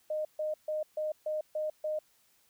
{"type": "tone bursts", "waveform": "sine", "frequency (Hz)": 615, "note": "D#5", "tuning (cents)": -20, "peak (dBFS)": -30, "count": 7, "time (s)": [0.1, 1.99], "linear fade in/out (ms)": 5, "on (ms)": 150, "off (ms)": 140, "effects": ["white hiss -68 dBFS RMS until 2.49 s"]}